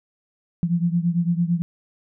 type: beating tone pair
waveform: sine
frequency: 169.2 / 178.1 Hz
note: E3 / F3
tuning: +45 / +34 cents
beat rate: 8.9 Hz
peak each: -20 / -23 dBFS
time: 0.63-1.62 s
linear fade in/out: 0 ms
effects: none